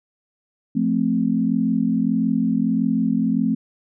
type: chord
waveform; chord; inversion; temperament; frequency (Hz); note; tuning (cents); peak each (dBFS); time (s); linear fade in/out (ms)
sine; F major; none; equal; 174.61 / 220 / 261.6; F3 / A3 / C4; 0 / 0 / 0; -24 / -20 / -21; 0.75-3.55; 10
effects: none